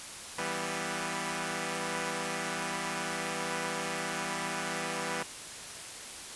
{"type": "chord", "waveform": "5% pulse", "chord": "E minor", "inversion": "none", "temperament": "equal", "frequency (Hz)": [164.81, 196, 246.9], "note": ["E3", "G3", "B3"], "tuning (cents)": [0, 0, 0], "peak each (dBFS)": -26, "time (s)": [0.38, 5.23], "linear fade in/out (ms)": 5, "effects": ["white hiss -43 dBFS RMS until 6.35 s", "resampled to 24000 Hz"]}